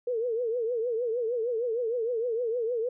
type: tone with vibrato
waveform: sine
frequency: 469.2 Hz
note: A#4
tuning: 11 cents sharp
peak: -26 dBFS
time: 0.07-2.89 s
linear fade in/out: 5 ms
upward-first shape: triangle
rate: 6.5 Hz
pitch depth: 140 cents each way
effects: none